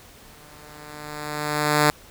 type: tone with exponential growth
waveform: 5% pulse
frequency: 149.5 Hz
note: D3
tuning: 31 cents sharp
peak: -3 dBFS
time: 0.24-1.9 s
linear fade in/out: 0 ms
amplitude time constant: 360 ms
effects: pink hiss -48 dBFS RMS until 2.1 s